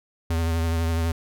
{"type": "tone with vibrato", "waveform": "square", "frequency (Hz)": 82.5, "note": "E2", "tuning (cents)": 2, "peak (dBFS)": -22, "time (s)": [0.3, 1.12], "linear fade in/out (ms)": 5, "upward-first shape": "triangle", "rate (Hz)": 12, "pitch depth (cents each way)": 35, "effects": []}